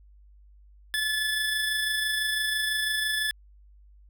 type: tone with amplitude modulation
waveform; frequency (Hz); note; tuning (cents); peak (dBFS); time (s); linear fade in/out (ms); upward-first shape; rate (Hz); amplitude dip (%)
25% pulse; 1729; A6; -31; -20; 0.94-3.31; 0; sine; 26; 30
effects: added 50 Hz sine -51 dBFS peak until 4.09 s